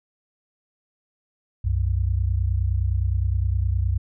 sine tone pair together, 64.73 / 94.4 Hz, C2 / F#2, -18 / +35 cents, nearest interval perfect fifth, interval 653 cents, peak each -22 dBFS, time 1.64-3.98 s, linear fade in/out 10 ms, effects none

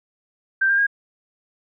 sine tone with pitch steps, 1567 / 1598.1 / 1629.8 Hz, G6 / G6 / G#6, -1 / +33 / -33 cents, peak -15 dBFS, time 0.61-0.868 s, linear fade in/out 10 ms, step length 86 ms, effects none

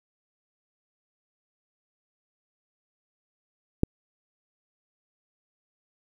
click, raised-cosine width 3 ms, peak -7 dBFS, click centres 3.834 s, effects 8-bit

